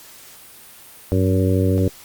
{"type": "harmonic tone with a mistuned harmonic", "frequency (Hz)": 93.8, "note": "F#2", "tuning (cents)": 24, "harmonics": [1, 2, 3, 4, 5, 6], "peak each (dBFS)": [-17, -23, -22, -25, -24, -28], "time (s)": [1.12, 1.88], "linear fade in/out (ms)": 0, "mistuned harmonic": 1, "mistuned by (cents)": 42, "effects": ["white hiss -43 dBFS RMS until 2.04 s", "Opus 48 kbps"]}